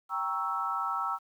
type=chord; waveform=sine; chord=G diminished seventh; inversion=none; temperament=equal with one note detuned; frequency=784 / 937.2 / 1108.7 / 1318.5 Hz; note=G5 / Bb5 / Db6 / Fb6; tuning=0 / +9 / 0 / 0 cents; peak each=-37 / -36 / -37 / -31 dBFS; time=0.09-1.19 s; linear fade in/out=50 ms; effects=10-bit